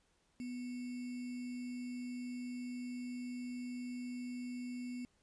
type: tone with sample-and-hold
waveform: sine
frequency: 246.9 Hz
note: B3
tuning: in tune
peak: -40 dBFS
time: 0.4-5.05 s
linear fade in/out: 0 ms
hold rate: 2450 Hz
effects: pink hiss -75 dBFS RMS until 5.22 s + resampled to 22050 Hz